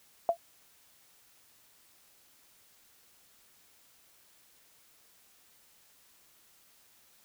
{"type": "tone with exponential decay", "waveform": "sine", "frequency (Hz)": 678, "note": "E5", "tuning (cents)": 49, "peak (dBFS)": -18, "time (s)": [0.29, 0.37], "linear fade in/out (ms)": 1, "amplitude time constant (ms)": 17, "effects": ["white hiss -63 dBFS RMS until 7.24 s"]}